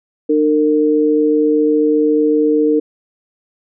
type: tone pair together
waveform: sine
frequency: 302 / 457 Hz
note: D4 / A#4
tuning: +48 / -34 cents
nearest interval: perfect fifth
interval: 718 cents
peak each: -13 dBFS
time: 0.29-2.8 s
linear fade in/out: 10 ms
effects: none